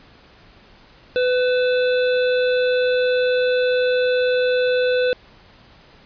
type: harmonic tone with a mistuned harmonic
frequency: 501 Hz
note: B4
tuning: 25 cents sharp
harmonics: 1 / 3 / 5 / 7 / 8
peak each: -16 / -26 / -30 / -33 / -34 dBFS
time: 1.16-5.13 s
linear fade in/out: 0 ms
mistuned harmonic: 5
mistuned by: +77 cents
effects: pink hiss -49 dBFS RMS until 6.05 s + resampled to 11025 Hz